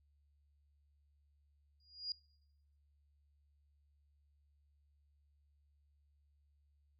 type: tone with exponential growth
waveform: sine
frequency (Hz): 4860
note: D#8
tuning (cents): -42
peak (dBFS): -35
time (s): 1.8-2.12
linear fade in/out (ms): 2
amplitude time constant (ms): 68
effects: noise-tail reverb RT60 0.9 s tail -24 dB re dry + added 72 Hz sine -70 dBFS peak until 6.99 s